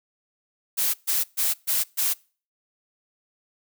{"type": "noise bursts", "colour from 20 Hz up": "blue", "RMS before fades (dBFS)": -23, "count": 5, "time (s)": [0.77, 2.14], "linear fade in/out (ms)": 20, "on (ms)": 170, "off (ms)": 130, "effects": ["noise-tail reverb RT60 0.4 s tail -25 dB re dry"]}